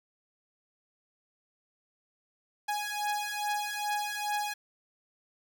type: beating tone pair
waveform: sawtooth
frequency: 830.6 / 833 Hz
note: G#5 / G#5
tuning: 0 / +5 cents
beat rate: 2.4 Hz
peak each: -30 / -30 dBFS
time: 2.68-4.54 s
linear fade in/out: 10 ms
effects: none